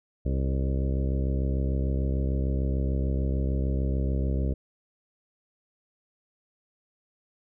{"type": "harmonic tone with a mistuned harmonic", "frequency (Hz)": 66.7, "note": "C2", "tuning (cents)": 34, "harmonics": [1, 2, 3, 4, 5, 6, 7, 8, 9], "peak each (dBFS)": [-25, -31, -35, -37, -39, -41, -42, -43, -44], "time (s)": [0.25, 4.54], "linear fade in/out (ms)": 10, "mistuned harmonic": 7, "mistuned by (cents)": -22, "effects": []}